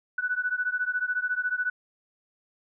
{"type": "beating tone pair", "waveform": "sine", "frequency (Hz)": [1480, 1494], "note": ["F#6", "F#6"], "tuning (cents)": [0, 16], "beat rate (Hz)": 14, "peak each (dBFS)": [-28, -29], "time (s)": [0.18, 1.7], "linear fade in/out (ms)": 5, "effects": []}